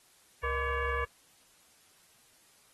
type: tone with frequency modulation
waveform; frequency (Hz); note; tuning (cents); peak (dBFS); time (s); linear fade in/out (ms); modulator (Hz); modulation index
sine; 612; D#5; -29; -29; 0.43-1.05; 10; 544; 2.6
effects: white hiss -63 dBFS RMS until 2.73 s + AAC 32 kbps